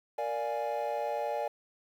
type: chord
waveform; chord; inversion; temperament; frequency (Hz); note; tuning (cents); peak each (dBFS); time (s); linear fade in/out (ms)
triangle; Bb dominant seventh; none; equal; 466.2 / 587.3 / 698.5 / 830.6; Bb4 / D5 / F5 / Ab5; 0 / 0 / 0 / 0; -36 / -32 / -36 / -33; 0.18-1.48; 5
effects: tanh soft clip ceiling -19 dBFS + 10-bit